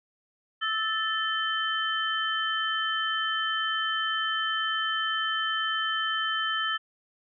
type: tone cluster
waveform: sine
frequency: 1309 / 1760 / 3081 Hz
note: E6 / A6 / G7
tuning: -13 / 0 / -31 cents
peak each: -30 dBFS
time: 0.61-6.78 s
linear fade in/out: 20 ms
effects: none